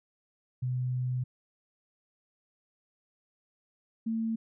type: tone pair in turn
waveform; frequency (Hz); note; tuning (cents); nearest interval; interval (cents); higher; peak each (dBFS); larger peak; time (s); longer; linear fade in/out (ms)
sine; 126.2 / 224.9; B2 / A3; +38 / +38; minor seventh; 1000; second; -28; neither; 0.62-1.24 / 4.06-4.36; first; 10
effects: none